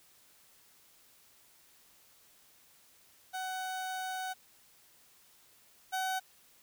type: tone pair in turn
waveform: 30% pulse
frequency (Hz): 749 / 754.2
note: F#5 / F#5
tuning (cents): +21 / +33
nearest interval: unison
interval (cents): 12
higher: second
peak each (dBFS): -33 / -29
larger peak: second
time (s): 3.33-4.34 / 5.92-6.2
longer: first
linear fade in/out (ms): 20
effects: white hiss -63 dBFS RMS until 6.62 s